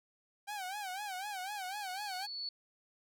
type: tone with vibrato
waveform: sawtooth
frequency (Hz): 784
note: G5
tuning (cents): 0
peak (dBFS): -35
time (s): 0.47-2.27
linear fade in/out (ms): 20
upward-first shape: sine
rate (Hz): 4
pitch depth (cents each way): 130
type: tone with exponential growth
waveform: sine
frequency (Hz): 4434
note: C#8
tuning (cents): 0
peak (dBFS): -36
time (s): 0.83-2.49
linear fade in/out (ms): 2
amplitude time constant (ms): 360
effects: none